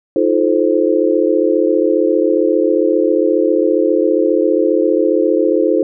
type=chord; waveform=sine; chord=F dominant seventh; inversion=third; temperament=just; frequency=314.3 / 349.2 / 436.5 / 523.8 Hz; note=Eb4 / F4 / A4 / C5; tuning=+18 / 0 / -14 / +2 cents; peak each=-16 dBFS; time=0.16-5.83 s; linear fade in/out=2 ms; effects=none